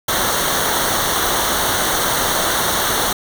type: noise with comb filter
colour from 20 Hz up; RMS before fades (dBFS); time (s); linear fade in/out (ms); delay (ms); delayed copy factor
pink; -18; 0.08-3.13; 5; 0.4; -0.75
effects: none